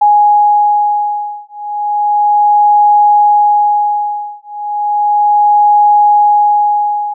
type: beating tone pair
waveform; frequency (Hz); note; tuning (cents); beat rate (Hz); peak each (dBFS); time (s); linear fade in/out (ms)
sine; 830.6 / 830.94; G#5 / G#5; 0 / +1; 0.34; -10; 0.01-7.14; 10
effects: none